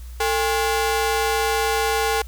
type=ring-modulated tone; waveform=sawtooth; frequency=627 Hz; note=D#5; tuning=13 cents sharp; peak=-12 dBFS; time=0.2-2.22 s; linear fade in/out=5 ms; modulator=181 Hz; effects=added 60 Hz sine -33 dBFS peak until 2.27 s + white hiss -50 dBFS RMS until 2.27 s